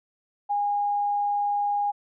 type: tone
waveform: sine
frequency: 818 Hz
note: G#5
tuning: 26 cents flat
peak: -22 dBFS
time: 0.49-1.92 s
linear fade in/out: 20 ms
effects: none